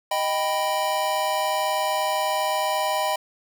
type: chord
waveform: square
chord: Eb augmented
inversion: none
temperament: equal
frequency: 622.3 / 784 / 987.8 Hz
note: Eb5 / G5 / B5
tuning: 0 / 0 / 0 cents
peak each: -27 dBFS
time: 0.11-3.16 s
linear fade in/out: 5 ms
effects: none